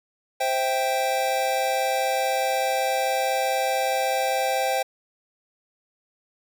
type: chord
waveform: square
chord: C major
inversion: none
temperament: equal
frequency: 523.3 / 659.3 / 784 Hz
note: C5 / E5 / G5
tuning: 0 / 0 / 0 cents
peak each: -27 / -30 / -25 dBFS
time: 0.4-4.83 s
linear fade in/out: 10 ms
effects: none